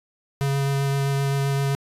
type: tone with vibrato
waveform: square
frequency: 138.59 Hz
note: C#3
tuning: in tune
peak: -21 dBFS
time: 0.41-1.75 s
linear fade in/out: 0 ms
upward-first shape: sine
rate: 7.7 Hz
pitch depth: 10 cents each way
effects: resampled to 32000 Hz